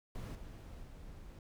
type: noise with level steps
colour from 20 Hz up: brown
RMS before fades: -42 / -49 / -51 dBFS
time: 0.15-1.39 s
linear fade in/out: 2 ms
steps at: 0.35 / 0.83 s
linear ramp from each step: 2 ms
effects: none